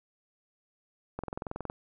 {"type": "click train", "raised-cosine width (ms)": 1, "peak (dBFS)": -21, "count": 12, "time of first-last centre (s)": [1.19, 1.699], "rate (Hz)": 21.6, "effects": []}